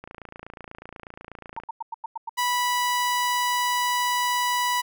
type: click train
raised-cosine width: 0.5 ms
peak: -24 dBFS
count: 46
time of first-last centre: 0.04-1.636 s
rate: 28.2 Hz
type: tone bursts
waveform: sine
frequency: 911 Hz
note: A#5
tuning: 40 cents flat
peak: -28 dBFS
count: 7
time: 1.57-2.294 s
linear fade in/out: 5 ms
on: 22 ms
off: 95 ms
type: tone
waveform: sawtooth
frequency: 983 Hz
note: B5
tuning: 8 cents flat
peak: -18 dBFS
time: 2.37-4.82 s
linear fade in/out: 20 ms
effects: none